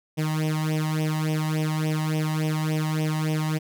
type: tone with flanger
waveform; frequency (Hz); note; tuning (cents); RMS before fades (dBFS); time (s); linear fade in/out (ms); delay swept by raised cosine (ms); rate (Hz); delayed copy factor
sawtooth; 155.56; D#3; 0; -25; 0.17-3.59; 20; 0.34 to 1.05; 3.5; +0.85
effects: none